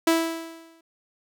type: tone with exponential decay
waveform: sawtooth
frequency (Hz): 328.6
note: E4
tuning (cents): -5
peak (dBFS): -12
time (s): 0.07-0.81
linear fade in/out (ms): 5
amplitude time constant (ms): 160
effects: none